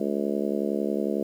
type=harmonic tone; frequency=71 Hz; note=C#2; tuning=42 cents sharp; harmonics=3 / 4 / 5 / 6 / 7 / 8 / 9; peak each=-29 / -32 / -30 / -32 / -33 / -36 / -36 dBFS; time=0-1.23 s; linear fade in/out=5 ms; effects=9-bit